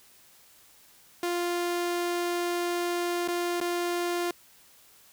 sawtooth tone with dropouts, 349.2 Hz, F4, in tune, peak -23 dBFS, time 1.23-4.31 s, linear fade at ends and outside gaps 2 ms, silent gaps 3.277-3.284 / 3.603-3.612 s, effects white hiss -57 dBFS RMS until 5.12 s

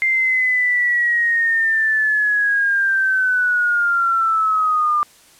sine linear sweep, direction down, 2100 to 1194 Hz, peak -14 dBFS, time 0.02-5.03 s, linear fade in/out 0 ms, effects white hiss -49 dBFS RMS until 5.39 s + low-pass 11000 Hz 12 dB/octave

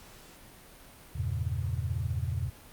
sine chord, E diminished seventh, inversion none, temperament equal, 82.41 / 98 / 116.54 / 138.59 Hz, E2 / G2 / Bb2 / Db3, 0 / 0 / 0 / 0 cents, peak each -33 / -35 / -34 / -37 dBFS, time 1.15-2.5 s, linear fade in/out 10 ms, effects pink hiss -52 dBFS RMS until 2.72 s + Opus 48 kbps

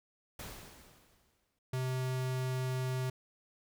pink noise with exponential decay, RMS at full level -43 dBFS, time 0.39-1.59 s, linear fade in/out 5 ms, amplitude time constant 260 ms
square tone, 129 Hz, C3, 24 cents flat, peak -33 dBFS, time 1.73-3.1 s, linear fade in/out 5 ms
effects none

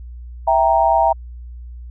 sine chord, E diminished, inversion none, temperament equal, 659.3 / 784 / 932.3 Hz, E5 / G5 / Bb5, 0 / 0 / 0 cents, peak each -16 dBFS, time 0.47-1.13 s, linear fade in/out 10 ms, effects added 60 Hz sine -31 dBFS peak until 1.9 s

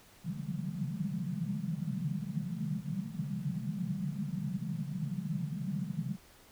white band-pass noise, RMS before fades -36 dBFS, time 0.23-6.17 s, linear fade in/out 50 ms, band 130 to 210 Hz, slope 96 dB/octave, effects pink hiss -59 dBFS RMS until 6.51 s

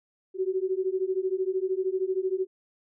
sine beating tone pair, 370 / 383 Hz, F#4 / G4, 0 / -40 cents, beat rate 13 Hz, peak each -28 dBFS, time 0.34-2.47 s, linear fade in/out 50 ms, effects none

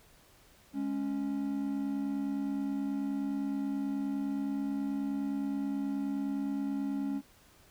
triangle tone pair together, 207.7 / 277.2 Hz, G#3 / C#4, 0 / 0 cents, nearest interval perfect fourth, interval 500 cents, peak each -35 / -30 dBFS, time 0.73-7.22 s, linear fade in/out 50 ms, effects pink hiss -61 dBFS RMS until 7.7 s

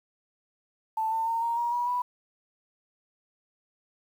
sine tone with pitch steps, 883 / 899 / 915.2 / 931.7 / 948.6 / 965.7 / 983.2 Hz, A5 / A5 / A#5 / A#5 / A#5 / B5 / B5, +6 / +37 / -32 / -1 / +30 / -39 / -8 cents, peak -25 dBFS, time 0.97-2.02 s, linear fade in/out 5 ms, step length 150 ms, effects 9-bit

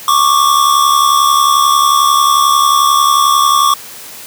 square tone pair together, 1103.5 / 1174.7 Hz, C#6 / D6, -8 / 0 cents, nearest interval minor second, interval 108 cents, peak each -11 dBFS, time 0.08-3.74 s, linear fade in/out 2 ms, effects white hiss -31 dBFS RMS until 4.26 s + high-pass 100 Hz 12 dB/octave

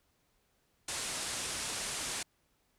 white low-pass noise, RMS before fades -38 dBFS, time 0.88-2.23 s, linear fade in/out 5 ms, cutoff 10000 Hz, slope 48 dB/octave, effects pink hiss -74 dBFS RMS until 2.78 s

